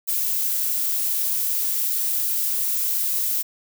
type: noise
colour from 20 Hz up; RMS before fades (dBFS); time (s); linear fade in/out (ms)
violet; -23; 0.07-3.43; 20
effects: none